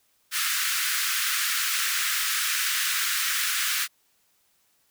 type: high-pass noise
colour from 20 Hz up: pink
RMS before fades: -26 dBFS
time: 0.31-3.88 s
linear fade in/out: 50 ms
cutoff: 1300 Hz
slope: 48 dB/octave
effects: white hiss -67 dBFS RMS until 4.9 s